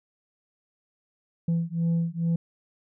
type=beating tone pair; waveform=sine; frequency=166.3 / 168.6 Hz; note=E3 / E3; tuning=+16 / +39 cents; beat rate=2.3 Hz; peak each=-24 dBFS; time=1.48-2.36 s; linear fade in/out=5 ms; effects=tanh soft clip ceiling -20 dBFS